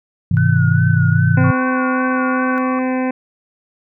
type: chord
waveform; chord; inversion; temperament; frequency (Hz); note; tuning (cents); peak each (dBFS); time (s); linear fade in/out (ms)
sine; Ab augmented; none; equal with one note detuned; 103.83 / 130.81 / 162.64; Ab2 / C3 / E3; 0 / 0 / -23; -15; 0.31-1.51; 5
type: tone with vibrato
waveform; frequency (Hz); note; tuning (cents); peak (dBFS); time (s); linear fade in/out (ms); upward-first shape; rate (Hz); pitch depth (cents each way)
sine; 1480; F#6; 0; -22; 0.37-2.58; 0; sine; 2.5; 57
type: harmonic tone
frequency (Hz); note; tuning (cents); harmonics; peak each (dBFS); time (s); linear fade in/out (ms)
256.9; C4; -32; 1 / 2 / 3 / 4 / 6 / 7 / 8 / 9 / 10; -17 / -23 / -27 / -29 / -33 / -34 / -35 / -36 / -37; 1.37-3.11; 5
type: tone with pitch glide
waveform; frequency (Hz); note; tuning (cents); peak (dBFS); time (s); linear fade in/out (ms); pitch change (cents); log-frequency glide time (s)
sine; 1108.7 to 1126.1; C#6 to C#6; 0 to +27; -22; 1.44-2.79; 2; +27; 1.65-2.62
effects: none